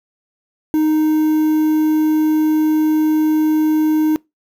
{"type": "tone with quantisation", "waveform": "triangle", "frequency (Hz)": 310, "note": "D#4", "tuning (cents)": -6, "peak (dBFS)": -10, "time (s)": [0.74, 4.16], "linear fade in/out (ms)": 0, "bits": 6, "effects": ["noise-tail reverb RT60 0.2 s tail -24 dB re dry"]}